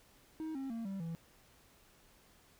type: tone with pitch steps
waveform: triangle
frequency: 316.3 / 269.1 / 228.9 / 194.71 / 165.63 Hz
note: D#4 / C4 / A#3 / G3 / E3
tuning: +29 / +49 / -31 / -11 / +9 cents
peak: -36 dBFS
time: 0.4-1.15 s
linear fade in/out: 0 ms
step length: 150 ms
effects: pink hiss -65 dBFS RMS until 2.59 s